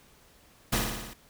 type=noise with echo; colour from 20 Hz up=pink; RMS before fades=-26 dBFS; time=0.72-0.79 s; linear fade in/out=10 ms; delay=58 ms; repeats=6; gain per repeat=-3 dB; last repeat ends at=1.138 s; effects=pink hiss -59 dBFS RMS until 1.29 s